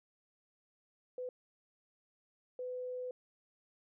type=tone bursts at uneven times; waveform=sine; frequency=502 Hz; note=B4; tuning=28 cents sharp; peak=-38 dBFS; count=2; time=1.18-1.29 / 2.59-3.11 s; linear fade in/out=2 ms; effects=none